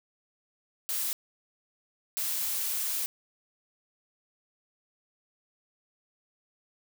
blue noise bursts at uneven times, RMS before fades -31 dBFS, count 2, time 0.89-1.13 / 2.17-3.06 s, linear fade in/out 0 ms, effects none

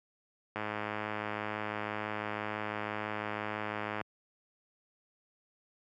click train, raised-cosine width 0.5 ms, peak -20 dBFS, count 367, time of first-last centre 0.56-4.013 s, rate 106 Hz, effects high-pass 100 Hz 12 dB/octave

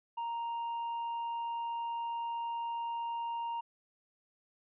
triangle tone with tanh clipping, 932.3 Hz, A#5, in tune, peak -35 dBFS, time 0.17-3.61 s, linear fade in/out 10 ms, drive 8 dB, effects resampled to 8000 Hz

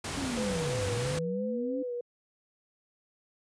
pink noise, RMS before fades -35 dBFS, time 0.04-1.19 s, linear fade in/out 5 ms
sine linear two-way sweep, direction down then up, 286.5 to 92.6 to 286.5 Hz, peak -32 dBFS, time 0.17-1.83 s, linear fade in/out 10 ms, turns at 0.85 s
sine tone with vibrato, 494.4 Hz, B4, 2 cents sharp, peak -32 dBFS, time 0.37-2.01 s, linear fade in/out 5 ms, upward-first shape sine, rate 3 Hz, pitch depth 46 cents each way
effects high-pass 60 Hz 12 dB/octave + resampled to 22050 Hz

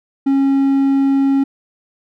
triangle tone, 273.5 Hz, C#4, 23 cents flat, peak -9 dBFS, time 0.26-1.44 s, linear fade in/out 10 ms, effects none

